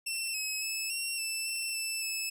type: tone with pitch steps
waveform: 15% pulse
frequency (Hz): 2691 / 2562 / 2606 / 2737 / 2649 / 2685 / 2647 / 2609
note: E7 / E7 / E7 / F7 / E7 / E7 / E7 / E7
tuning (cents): +35 / -50 / -20 / -36 / +8 / +31 / +7 / -18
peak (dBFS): -25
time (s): 0.06-2.3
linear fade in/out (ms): 10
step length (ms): 280
effects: none